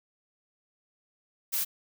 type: noise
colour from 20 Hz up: blue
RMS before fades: -29 dBFS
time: 1.52-1.65 s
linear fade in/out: 20 ms
effects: none